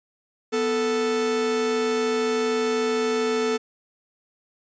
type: tone pair together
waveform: 45% pulse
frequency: 246.9 / 440.7 Hz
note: B3 / A4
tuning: 0 / +3 cents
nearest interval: minor seventh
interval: 1003 cents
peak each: -28 / -22 dBFS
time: 0.52-3.58 s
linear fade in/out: 20 ms
effects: resampled to 16000 Hz